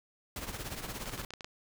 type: noise with tremolo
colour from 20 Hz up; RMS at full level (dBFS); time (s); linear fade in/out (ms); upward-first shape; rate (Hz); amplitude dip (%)
pink; -37; 0.36-1.25; 2; triangle; 17; 75
type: clicks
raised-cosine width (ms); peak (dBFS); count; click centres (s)
0.2; -25; 9; 1.058 / 1.095 / 1.137 / 1.178 / 1.215 / 1.306 / 1.337 / 1.408 / 1.445
effects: none